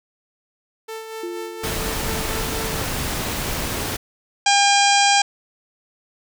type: tone with tremolo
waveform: sawtooth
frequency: 443.9 Hz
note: A4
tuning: 15 cents sharp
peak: -25 dBFS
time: 0.88-2.82 s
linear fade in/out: 10 ms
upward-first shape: sine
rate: 4.2 Hz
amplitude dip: 45%
type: tone with exponential decay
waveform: sine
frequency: 349.2 Hz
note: F4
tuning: in tune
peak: -25 dBFS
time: 1.23-2.52 s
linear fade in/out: 5 ms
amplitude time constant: 280 ms
type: noise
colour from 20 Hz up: pink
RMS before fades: -25 dBFS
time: 1.63-3.97 s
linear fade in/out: 10 ms
type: harmonic tone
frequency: 804 Hz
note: G5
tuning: 44 cents sharp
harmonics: 1 / 2 / 3 / 4 / 5 / 6 / 7 / 8 / 9 / 10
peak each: -16 / -23 / -22 / -22 / -28 / -24 / -25 / -29 / -26 / -29 dBFS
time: 4.46-5.22 s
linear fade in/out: 5 ms
effects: none